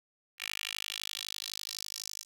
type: tone with high-pass filter sweep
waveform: 10% pulse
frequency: 51.91 Hz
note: G#1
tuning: in tune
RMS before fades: -40 dBFS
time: 0.38-2.25 s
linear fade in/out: 50 ms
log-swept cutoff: 2400 to 5900 Hz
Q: 2.8
effects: 10-bit